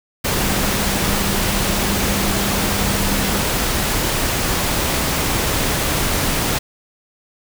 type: tone in noise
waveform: sine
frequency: 200 Hz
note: G3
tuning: 35 cents sharp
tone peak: -24 dBFS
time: 0.4-3.41 s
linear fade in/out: 10 ms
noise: pink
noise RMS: -19 dBFS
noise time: 0.24-6.59 s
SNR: -8 dB
effects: none